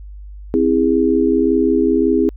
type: chord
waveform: sine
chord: C augmented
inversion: none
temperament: just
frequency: 261.6 / 327 / 408.8 Hz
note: C4 / E4 / G#4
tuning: 0 / -14 / -27 cents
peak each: -16 dBFS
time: 0.54-2.29 s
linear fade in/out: 0 ms
effects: added 50 Hz sine -31 dBFS peak until 2.36 s